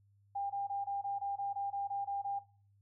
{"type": "tone bursts", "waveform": "sine", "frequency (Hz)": 799, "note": "G5", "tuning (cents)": 33, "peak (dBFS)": -34, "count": 12, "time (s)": [0.35, 2.392], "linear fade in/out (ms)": 10, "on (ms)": 150, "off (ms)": 22, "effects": ["noise-tail reverb RT60 0.4 s tail -17 dB re dry", "added 100 Hz sine -65 dBFS peak until 2.81 s"]}